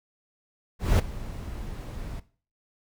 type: noise with ADSR envelope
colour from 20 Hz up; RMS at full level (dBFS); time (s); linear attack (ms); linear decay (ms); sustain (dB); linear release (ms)
brown; -17; 0.79-2.2; 200; 12; -19; 7
effects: noise-tail reverb RT60 0.4 s tail -17 dB re dry